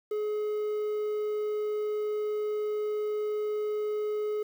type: tone with quantisation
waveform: triangle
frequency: 422.8 Hz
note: G#4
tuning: 31 cents sharp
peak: -26 dBFS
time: 0.11-4.43 s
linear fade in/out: 5 ms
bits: 9
effects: none